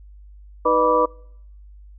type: tone cluster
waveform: sine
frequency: 313.6 / 491.2 / 607 / 981 / 1163 Hz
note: D#4 / B4 / D#5 / B5 / D6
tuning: +14 / -9 / -43 / -12 / -17 cents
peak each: -26 / -18 / -24 / -21 / -20 dBFS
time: 0.65-1.06 s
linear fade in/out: 10 ms
effects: noise-tail reverb RT60 0.7 s tail -26 dB re dry + added 50 Hz sine -41 dBFS peak until 1.98 s